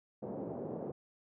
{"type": "band-pass noise", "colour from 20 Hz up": "white", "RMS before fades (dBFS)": -41, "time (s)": [0.22, 0.92], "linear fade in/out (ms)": 10, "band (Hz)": [130, 560], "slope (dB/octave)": 24, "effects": []}